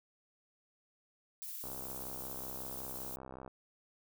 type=noise with tremolo; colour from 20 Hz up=violet; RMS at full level=-43 dBFS; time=1.42-3.16 s; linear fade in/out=0 ms; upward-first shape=triangle; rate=17 Hz; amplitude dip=25%
type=click train; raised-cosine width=1 ms; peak=-33 dBFS; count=121; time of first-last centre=1.64-3.478 s; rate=65.3 Hz
effects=none